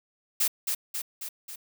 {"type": "noise with echo", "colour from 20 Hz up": "blue", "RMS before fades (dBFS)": -24, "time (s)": [0.4, 0.48], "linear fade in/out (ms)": 10, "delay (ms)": 270, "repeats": 4, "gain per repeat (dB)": -4, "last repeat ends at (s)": 1.56, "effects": []}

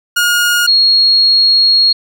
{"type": "tone pair in turn", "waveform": ["sawtooth", "sine"], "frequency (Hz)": [1431, 4296], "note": ["F6", "C8"], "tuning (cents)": [42, 45], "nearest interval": "octave + perfect fifth", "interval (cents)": 1903, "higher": "second", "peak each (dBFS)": -6, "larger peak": "neither", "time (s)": [[0.16, 0.67], [0.67, 1.93]], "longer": "second", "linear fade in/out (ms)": 10, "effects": []}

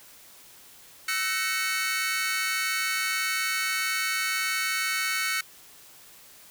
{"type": "chord", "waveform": "sawtooth", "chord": "F# dominant seventh", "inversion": "third", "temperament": "equal with one note detuned", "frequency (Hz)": [1318.5, 1511.9, 1864.7, 2217], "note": ["E6", "F#6", "A#6", "C#7"], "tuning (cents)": [0, 37, 0, 0], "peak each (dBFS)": [-30, -28, -31, -25], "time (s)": [1.08, 5.41], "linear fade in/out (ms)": 5, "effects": ["white hiss -51 dBFS RMS until 6.5 s"]}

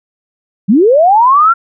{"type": "linear sweep", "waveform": "sine", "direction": "up", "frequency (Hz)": [172.4, 1396.9], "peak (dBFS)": -4, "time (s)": [0.68, 1.54], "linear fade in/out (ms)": 20, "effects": []}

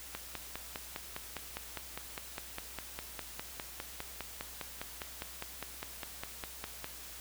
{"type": "click train", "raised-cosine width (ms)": 0.3, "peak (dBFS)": -22, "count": 34, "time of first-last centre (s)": [0.15, 6.844], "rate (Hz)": 4.93, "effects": ["added 60 Hz sine -56 dBFS peak until 7.2 s", "white hiss -48 dBFS RMS until 7.2 s"]}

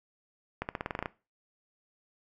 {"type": "accelerating click train", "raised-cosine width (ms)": 0.5, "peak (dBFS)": -17, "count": 10, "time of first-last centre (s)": [0.62, 1.059], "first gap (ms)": 69, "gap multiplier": 0.91, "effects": ["noise-tail reverb RT60 0.3 s tail -19 dB re dry"]}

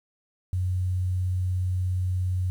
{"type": "tone", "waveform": "sine", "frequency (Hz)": 91.7, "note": "F#2", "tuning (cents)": -15, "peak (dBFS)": -23, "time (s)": [0.53, 2.5], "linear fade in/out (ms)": 0, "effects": ["9-bit"]}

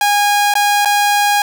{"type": "tone with dropouts", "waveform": "sawtooth", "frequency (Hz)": 820, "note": "G#5", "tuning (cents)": -22, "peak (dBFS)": -7, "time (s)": [0.01, 1.42], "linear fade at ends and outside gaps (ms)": 2, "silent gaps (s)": [[0.539, 0.553], [0.849, 0.856]], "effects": []}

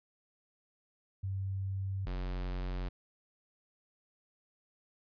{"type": "tone pair in turn", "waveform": ["sine", "square"], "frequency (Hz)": [96.5, 45.54], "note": ["G2", "F#1"], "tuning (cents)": [-27, -27], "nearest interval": "octave + minor second", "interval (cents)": 1300, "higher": "first", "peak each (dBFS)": [-33, -35], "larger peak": "first", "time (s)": [[1.23, 2.06], [2.06, 2.89]], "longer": "neither", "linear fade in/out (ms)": 10, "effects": ["resampled to 11025 Hz"]}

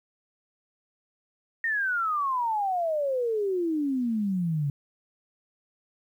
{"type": "exponential sweep", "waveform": "sine", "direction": "down", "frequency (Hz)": [1866, 138.59], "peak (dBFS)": -24, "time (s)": [1.64, 4.7], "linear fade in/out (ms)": 2, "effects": ["10-bit"]}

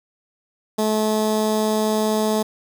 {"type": "tone with notch filter", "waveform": "15% pulse", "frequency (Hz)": 215.8, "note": "A3", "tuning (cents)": -33, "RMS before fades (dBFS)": -20, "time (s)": [0.78, 2.43], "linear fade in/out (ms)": 10, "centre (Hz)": 2200, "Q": 1.1, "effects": []}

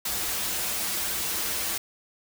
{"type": "noise with comb filter", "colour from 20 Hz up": "white", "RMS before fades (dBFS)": -29, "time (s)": [0.05, 1.78], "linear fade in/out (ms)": 5, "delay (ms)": 7.4, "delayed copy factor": -1, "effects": []}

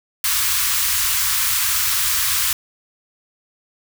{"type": "band-stop noise", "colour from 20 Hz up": "white", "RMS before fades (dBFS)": -19, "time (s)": [0.24, 2.53], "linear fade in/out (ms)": 2, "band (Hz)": [110, 1000], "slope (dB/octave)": 48, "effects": []}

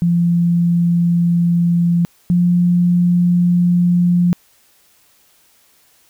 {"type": "tone pair in turn", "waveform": "sine", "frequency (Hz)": [171.8, 175.71], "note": ["F3", "F3"], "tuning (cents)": [-28, 11], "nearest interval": "unison", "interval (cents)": 39, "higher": "second", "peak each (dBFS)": [-11, -10], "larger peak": "second", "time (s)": [[0.02, 2.05], [2.3, 4.33]], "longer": "neither", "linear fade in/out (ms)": 0, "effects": ["white hiss -54 dBFS RMS until 6.09 s"]}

